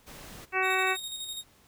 pink noise, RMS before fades -46 dBFS, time 0.06-0.46 s, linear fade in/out 20 ms
harmonic tone, 376.7 Hz, F#4, 31 cents sharp, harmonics 1 / 2 / 3 / 4 / 5 / 6 / 7, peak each -32 / -32 / -32 / -32 / -32 / -32 / -32 dBFS, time 0.52-0.97 s, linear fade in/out 50 ms
sawtooth tone with tremolo, 3729 Hz, A#7, in tune, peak -31 dBFS, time 0.62-1.44 s, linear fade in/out 50 ms, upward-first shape square, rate 12 Hz, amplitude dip 40%
effects pink hiss -61 dBFS RMS until 1.67 s

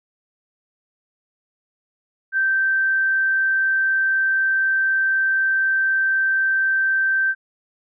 sine tone, 1559 Hz, G6, 10 cents flat, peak -16 dBFS, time 2.32-7.35 s, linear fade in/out 50 ms, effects none

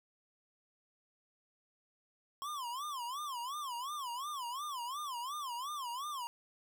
square tone with vibrato, 1068 Hz, C6, 35 cents sharp, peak -39 dBFS, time 2.42-6.27 s, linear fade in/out 0 ms, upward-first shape sine, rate 2.8 Hz, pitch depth 220 cents each way, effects none

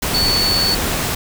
sine tone in noise, 4456 Hz, C#8, 8 cents sharp, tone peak -15 dBFS, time 0.14-0.75 s, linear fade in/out 5 ms, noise pink, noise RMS -20 dBFS, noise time 0.02-1.15 s, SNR +2 dB, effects none

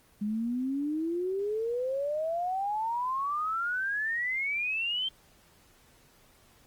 sine exponential sweep, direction up, 203.8 to 3154 Hz, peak -28 dBFS, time 0.21-5.09 s, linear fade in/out 10 ms, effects pink hiss -61 dBFS RMS until 6.66 s + Opus 24 kbps

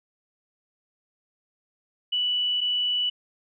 sine tone pair in turn, 2960 / 2960 Hz, F#7 / F#7, 0 / 0 cents, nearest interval unison, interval 0 cents, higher neither, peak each -22 / -22 dBFS, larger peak neither, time 2.12-2.61 / 2.61-3.1 s, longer neither, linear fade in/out 10 ms, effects none

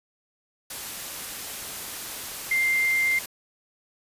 sine tone in noise, 2097 Hz, C7, 3 cents sharp, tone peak -20 dBFS, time 2.51-3.19 s, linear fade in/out 5 ms, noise white, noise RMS -35 dBFS, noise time 0.7-3.26 s, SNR +12 dB, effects resampled to 32000 Hz

